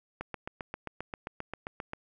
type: click train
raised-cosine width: 0.5 ms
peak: -21 dBFS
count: 14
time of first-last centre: 0.21-1.934 s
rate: 7.54 Hz
effects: none